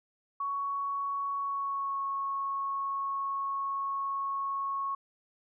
sine tone with pitch glide, 1116 to 1100.6 Hz, C#6 to C#6, +11 to -13 cents, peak -30 dBFS, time 0.4-4.95 s, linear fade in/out 5 ms, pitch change -24 cents, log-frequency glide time 1.38-2.02 s, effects none

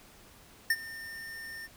square tone with ADSR envelope, 1811 Hz, A6, 49 cents sharp, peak -22 dBFS, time 0.7-1.68 s, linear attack 4 ms, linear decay 48 ms, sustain -19 dB, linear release 31 ms, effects pink hiss -56 dBFS RMS until 1.76 s

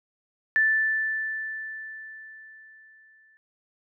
sine tone with exponential decay, 1760 Hz, A6, in tune, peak -17 dBFS, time 0.56-3.37 s, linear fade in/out 0 ms, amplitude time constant 610 ms, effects none

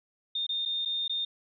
sine tone with dropouts, 3643 Hz, A#7, 41 cents flat, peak -28 dBFS, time 0.35-1.25 s, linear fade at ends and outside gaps 5 ms, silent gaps 0.467-0.491 / 0.653-0.658 / 0.851-0.857 / 1.08-1.095 s, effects none

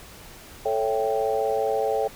sine chord, A dominant seventh, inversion none, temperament equal, 440 / 554.4 / 659.3 / 784 Hz, A4 / C#5 / E5 / G5, 0 / 0 / 0 / 0 cents, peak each -25 / -27 / -30 / -27 dBFS, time 0.65-2.08 s, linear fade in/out 10 ms, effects pink hiss -45 dBFS RMS until 2.15 s

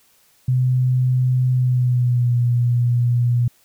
sine tone with pitch glide, 127.2 to 120.9 Hz, C3 to B2, -48 to -36 cents, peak -14 dBFS, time 0.48-3.48 s, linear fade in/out 5 ms, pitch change -88 cents, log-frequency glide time 1.52-2.35 s, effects white hiss -57 dBFS RMS until 3.64 s

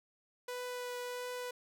sawtooth tone with vibrato, 493.9 Hz, B4, in tune, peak -35 dBFS, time 0.48-1.51 s, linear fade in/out 5 ms, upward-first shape triangle, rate 1.5 Hz, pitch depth 10 cents each way, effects none

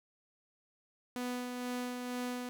sawtooth tone with tremolo, 247.5 Hz, B3, 4 cents sharp, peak -31 dBFS, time 1.16-2.49 s, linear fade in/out 0 ms, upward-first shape sine, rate 2.1 Hz, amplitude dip 35%, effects none

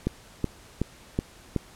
click train, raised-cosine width 3 ms, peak -11 dBFS, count 5, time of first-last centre 0.07-1.563 s, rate 2.68 Hz, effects pink hiss -51 dBFS RMS until 1.75 s + low-pass 11000 Hz 12 dB/octave

